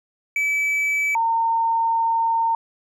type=tone pair in turn; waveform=triangle / sine; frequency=2300 / 912.8 Hz; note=D7 / A#5; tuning=-37 / -37 cents; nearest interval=octave + major third; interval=1600 cents; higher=first; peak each=-17 dBFS; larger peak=neither; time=0.36-1.15 / 1.15-2.55 s; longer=second; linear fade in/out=2 ms; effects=none